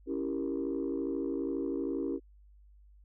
sine chord, C# diminished seventh, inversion none, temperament equal, 277.2 / 329.6 / 392 / 466.2 Hz, C#4 / E4 / G4 / Bb4, 0 / 0 / 0 / 0 cents, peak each -34 / -35 / -36 / -39 dBFS, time 0.06-2.2 s, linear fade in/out 50 ms, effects tanh soft clip ceiling -24 dBFS + added 50 Hz sine -55 dBFS peak until 3.04 s

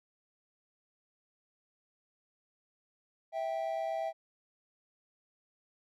triangle tone pair together, 655.5 / 784 Hz, E5 / G5, -10 / 0 cents, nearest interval minor third, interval 310 cents, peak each -32 / -35 dBFS, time 3.32-4.13 s, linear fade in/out 50 ms, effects none

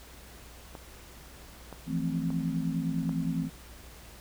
clicks, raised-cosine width 1 ms, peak -28 dBFS, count 4, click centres 0.752 / 1.727 / 2.304 / 3.093 s
sine chord, F major seventh, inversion third, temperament equal, 164.81 / 174.61 / 220 / 261.6 Hz, E3 / F3 / A3 / C4, 0 / 0 / 0 / 0 cents, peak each -31 / -35 / -36 / -33 dBFS, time 1.86-3.5 s, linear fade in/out 50 ms
effects added 60 Hz sine -51 dBFS peak until 4.2 s + pink hiss -51 dBFS RMS until 4.2 s

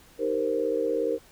sine chord, C minor seventh, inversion first, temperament equal, 311.1 / 392 / 466.2 / 523.3 Hz, Eb4 / G4 / Bb4 / C5, 0 / 0 / 0 / 0 cents, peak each -32 / -32 / -26 / -30 dBFS, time 0.18-1.19 s, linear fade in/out 50 ms, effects pink hiss -55 dBFS RMS until 1.31 s

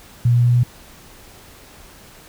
sine tone with pitch steps, 120 / 120.7 / 121.39 / 122.1 Hz, B2 / B2 / B2 / B2, -49 / -39 / -29 / -19 cents, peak -11 dBFS, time 0.25-0.634 s, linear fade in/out 5 ms, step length 96 ms, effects pink hiss -44 dBFS RMS until 2.28 s

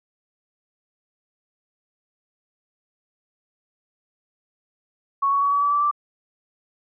sine tone with pitch steps, 1108.7 / 1119 / 1129.4 / 1139.9 / 1150.5 / 1161.1 / 1171.9 Hz, C#6 / C#6 / C#6 / C#6 / D6 / D6 / D6, 0 / +16 / +32 / +48 / -36 / -20 / -4 cents, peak -17 dBFS, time 5.22-5.913 s, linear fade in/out 10 ms, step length 99 ms, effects none

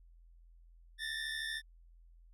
25% pulse tone pair together, 1765.1 / 1838 Hz, A6 / A#6, +5 / -25 cents, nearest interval minor second, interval 70 cents, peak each -35 / -38 dBFS, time 0.98-1.62 s, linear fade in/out 50 ms, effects added 42 Hz sine -57 dBFS peak until 2.33 s + low-pass 10000 Hz 12 dB/octave

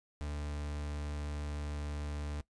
40% pulse tone, 73.6 Hz, D2, 4 cents sharp, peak -36 dBFS, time 0.21-2.41 s, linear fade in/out 0 ms, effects noise-tail reverb RT60 0.1 s tail -19 dB re dry + resampled to 22050 Hz

